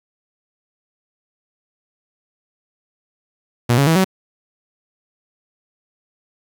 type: tone with pitch steps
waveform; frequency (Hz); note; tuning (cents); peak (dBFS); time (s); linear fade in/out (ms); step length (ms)
sawtooth; 120.4 / 139.91 / 162.58 / 188.93; B2 / C#3 / E3 / F#3; -44 / +16 / -24 / +36; -8; 3.69-4.046; 10; 89
effects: 8-bit